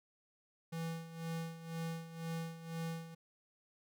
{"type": "tone with tremolo", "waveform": "square", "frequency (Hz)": 164.7, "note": "E3", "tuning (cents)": -1, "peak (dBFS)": -38, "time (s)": [0.72, 3.15], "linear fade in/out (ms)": 10, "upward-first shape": "sine", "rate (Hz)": 2, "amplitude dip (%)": 75, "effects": []}